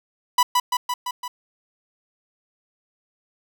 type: tone with echo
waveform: 45% pulse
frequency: 987.8 Hz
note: B5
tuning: in tune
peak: -13 dBFS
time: 0.38-0.43 s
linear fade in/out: 5 ms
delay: 170 ms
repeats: 5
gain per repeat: -3 dB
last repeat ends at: 1.28 s
effects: none